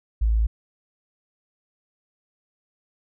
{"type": "tone", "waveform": "sine", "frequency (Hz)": 55, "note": "A1", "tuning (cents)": 0, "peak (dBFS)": -17, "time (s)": [0.21, 0.47], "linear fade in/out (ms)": 10, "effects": []}